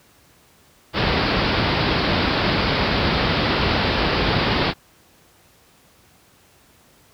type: low-pass noise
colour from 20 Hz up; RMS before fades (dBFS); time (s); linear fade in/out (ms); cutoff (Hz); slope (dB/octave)
pink; -19; 0.93-4.74; 50; 5000; 96
effects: pink hiss -54 dBFS RMS until 7.13 s + high-pass 60 Hz 12 dB/octave